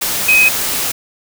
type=tone in noise; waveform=sine; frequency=2523 Hz; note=D#7; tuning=23 cents sharp; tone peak=-7 dBFS; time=0.28-0.49 s; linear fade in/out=10 ms; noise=white; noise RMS=-18 dBFS; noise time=0.01-0.92 s; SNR=+8 dB; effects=none